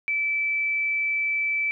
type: tone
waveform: sine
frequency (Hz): 2316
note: D7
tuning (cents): -25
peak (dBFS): -22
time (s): 0.08-1.71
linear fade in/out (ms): 0
effects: none